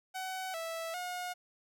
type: tone with pitch steps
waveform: sawtooth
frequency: 752 / 657 / 720 Hz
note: F#5 / E5 / F#5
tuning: +28 / -6 / -47 cents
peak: -33 dBFS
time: 0.14-1.34 s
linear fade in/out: 20 ms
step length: 400 ms
effects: none